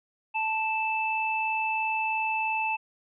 sine tone pair together, 880 / 2637 Hz, A5 / E7, 0 / 0 cents, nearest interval octave + perfect fifth, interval 1900 cents, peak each -28 dBFS, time 0.34-2.77 s, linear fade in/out 20 ms, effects none

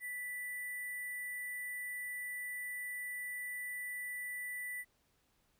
sine tone with sample-and-hold, 1975.5 Hz, B6, in tune, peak -39 dBFS, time 0-4.85 s, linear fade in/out 50 ms, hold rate 11025 Hz, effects pink hiss -75 dBFS RMS until 5.59 s

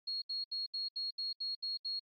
sine tone bursts, 4300 Hz, C8, 47 cents sharp, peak -34 dBFS, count 9, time 0.07-1.996 s, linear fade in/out 10 ms, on 150 ms, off 72 ms, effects tanh soft clip ceiling -32 dBFS + AAC 32 kbps

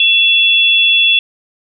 sine tone pair together, 2693 / 3404 Hz, E7 / G#7, +36 / +42 cents, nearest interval major third, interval 406 cents, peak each -10 dBFS, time 0-1.19 s, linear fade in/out 2 ms, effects none

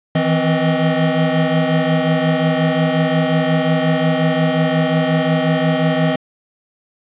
square tone cluster, 159.7 / 165.3 / 260.1 / 627 Hz, D#3 / E3 / C4 / D#5, +45 / +5 / -10 / +13 cents, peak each -20 dBFS, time 0.15-6.16 s, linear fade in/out 5 ms, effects resampled to 8000 Hz + 8-bit

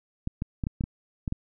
clicks, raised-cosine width 5 ms, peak -16 dBFS, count 8, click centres 0.274 / 0.421 / 0.638 / 0.669 / 0.809 / 0.839 / 1.278 / 1.324 s, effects none

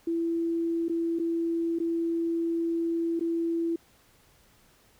sine tone with dropouts, 333.9 Hz, E4, 22 cents sharp, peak -25 dBFS, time 0.07-3.76 s, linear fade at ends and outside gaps 5 ms, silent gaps 0.884-0.895 / 1.189-1.196 / 1.788-1.8 / 3.195-3.208 s, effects pink hiss -61 dBFS RMS until 4.99 s

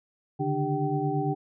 sine tone cluster, 141.7 / 150.6 / 298.7 / 395.5 / 769 Hz, C#3 / D3 / D4 / G4 / G5, +38 / +44 / +29 / +15 / -33 cents, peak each -31 dBFS, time 0.39-1.35 s, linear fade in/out 20 ms, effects none

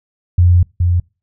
sine tone pair in turn, 88.2 / 87.85 Hz, F2 / F2, +18 / +11 cents, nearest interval unison, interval 7 cents, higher first, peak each -6 / -10 dBFS, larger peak first, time 0.38-0.63 / 0.8-1 s, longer first, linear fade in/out 5 ms, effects noise-tail reverb RT60 0.3 s tail -26 dB re dry

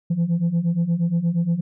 sine beating tone pair, 164.81 / 173.31 Hz, E3 / F3, 0 / -13 cents, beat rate 8.5 Hz, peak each -21 / -18 dBFS, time 0.1-1.61 s, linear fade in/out 10 ms, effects tanh soft clip ceiling -15 dBFS

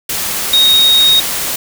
sine tone in noise, 3744 Hz, A#7, 7 cents sharp, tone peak -6 dBFS, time 0.53-1.2 s, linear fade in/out 5 ms, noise white, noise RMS -18 dBFS, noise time 0.09-1.56 s, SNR +9 dB, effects none

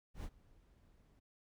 brown noise with ADSR envelope, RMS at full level -42 dBFS, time 0.14-1.2 s, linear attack 99 ms, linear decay 55 ms, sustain -24 dB, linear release 13 ms, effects none

